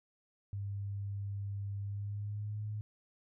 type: tone with pitch glide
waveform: sine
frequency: 100 to 105.95 Hz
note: G2 to G#2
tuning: +35 to +35 cents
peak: -36 dBFS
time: 0.53-2.81 s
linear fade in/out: 0 ms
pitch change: +100 cents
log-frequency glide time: 1.8-2.64 s
effects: none